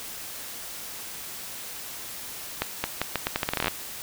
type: accelerating click train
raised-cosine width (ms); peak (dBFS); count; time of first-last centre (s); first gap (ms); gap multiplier
0.3; -8; 16; 2.62-3.681; 220; 0.8
effects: white hiss -38 dBFS RMS until 4.02 s